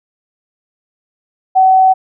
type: tone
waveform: sine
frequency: 756 Hz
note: F#5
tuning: 37 cents sharp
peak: -5 dBFS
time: 1.55-1.94 s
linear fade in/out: 20 ms
effects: none